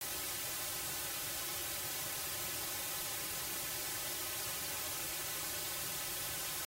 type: noise with comb filter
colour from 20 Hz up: white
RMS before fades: -40 dBFS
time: 0.01-6.65 s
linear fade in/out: 2 ms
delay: 4.3 ms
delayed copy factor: -0.8
effects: AAC 48 kbps